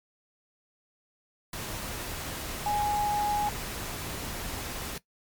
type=tone in noise; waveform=sine; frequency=830.6 Hz; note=G#5; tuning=in tune; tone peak=-25 dBFS; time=2.66-3.49 s; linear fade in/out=2 ms; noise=pink; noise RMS=-36 dBFS; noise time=1.53-4.98 s; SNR=+8 dB; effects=noise-tail reverb RT60 0.1 s tail -18 dB re dry + MP3 96 kbps